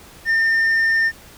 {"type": "tone with tanh clipping", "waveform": "sine", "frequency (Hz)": 1808, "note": "A6", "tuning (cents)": 47, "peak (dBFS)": -15, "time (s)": [0.25, 1.12], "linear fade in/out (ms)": 50, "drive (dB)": 3, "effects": ["pink hiss -44 dBFS RMS until 1.37 s"]}